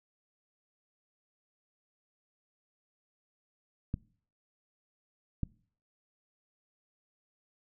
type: clicks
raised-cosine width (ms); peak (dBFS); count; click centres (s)
5; -19; 2; 3.941 / 5.433
effects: noise-tail reverb RT60 0.5 s tail -23 dB re dry